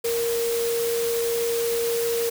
sine tone in noise, 466.2 Hz, A#4, in tune, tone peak -22 dBFS, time 0.04-2.3 s, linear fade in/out 10 ms, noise white, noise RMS -31 dBFS, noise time 0.04-2.3 s, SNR +6 dB, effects none

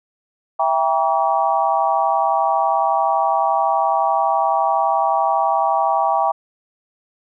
sine chord, E diminished seventh, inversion none, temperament just, 659.3 / 791.1 / 949.3 / 1139.2 Hz, E5 / G5 / Bb5 / Db6, 0 / +16 / +31 / +47 cents, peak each -21 / -18 / -21 / -22 dBFS, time 0.59-6.32 s, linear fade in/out 10 ms, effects none

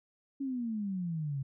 sine exponential sweep, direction down, 280 to 132.7 Hz, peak -32 dBFS, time 0.4-1.43 s, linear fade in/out 10 ms, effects none

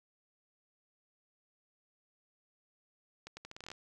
accelerating click train, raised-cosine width 0.2 ms, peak -29 dBFS, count 11, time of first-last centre 3.27-3.716 s, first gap 100 ms, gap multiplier 0.8, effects none

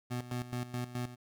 25% pulse tone with tremolo, 123.1 Hz, B2, 5 cents flat, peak -30 dBFS, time 0.1-1.16 s, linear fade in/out 20 ms, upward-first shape square, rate 4.7 Hz, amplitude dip 75%, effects none

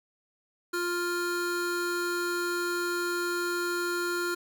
square tone pair together, 350.7 / 1400 Hz, F4 / F6, +7 / +4 cents, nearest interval 2 octaves, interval 2397 cents, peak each -31 / -32 dBFS, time 0.73-4.35 s, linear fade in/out 10 ms, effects none

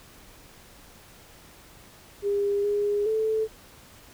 sine tone with pitch steps, 404.1 / 410.9 / 438.3 Hz, G#4 / G#4 / A4, -47 / -18 / -7 cents, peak -22 dBFS, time 2.22-3.48 s, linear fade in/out 50 ms, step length 420 ms, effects pink hiss -51 dBFS RMS until 4.13 s

